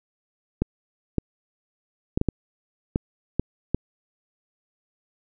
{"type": "clicks", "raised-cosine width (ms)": 3, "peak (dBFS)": -8, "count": 8, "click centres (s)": [0.62, 1.183, 2.175, 2.214, 2.287, 2.959, 3.396, 3.746], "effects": []}